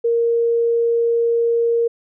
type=tone; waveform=sine; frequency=466.2 Hz; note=A#4; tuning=in tune; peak=-14 dBFS; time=0.04-1.88 s; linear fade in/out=10 ms; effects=none